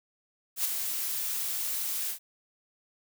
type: noise with ADSR envelope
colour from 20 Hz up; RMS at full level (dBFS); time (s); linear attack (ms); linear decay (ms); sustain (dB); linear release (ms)
blue; -26; 0.56-2.19; 88; 12; -6; 99
effects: none